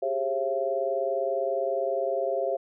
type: tone cluster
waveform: sine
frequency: 390 / 409.9 / 540 / 675 Hz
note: G4 / G#4 / C#5 / E5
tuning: -9 / -23 / -45 / +41 cents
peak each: -34 / -33 / -28 / -29 dBFS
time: 0.02-2.57 s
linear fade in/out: 10 ms
effects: none